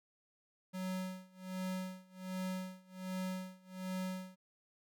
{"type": "tone with tremolo", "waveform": "square", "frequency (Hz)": 185.9, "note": "F#3", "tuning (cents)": 8, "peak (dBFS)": -37, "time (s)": [0.73, 4.36], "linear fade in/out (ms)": 20, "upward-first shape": "sine", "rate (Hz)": 1.3, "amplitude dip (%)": 95, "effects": []}